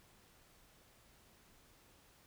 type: silence
effects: pink hiss -66 dBFS RMS until 2.26 s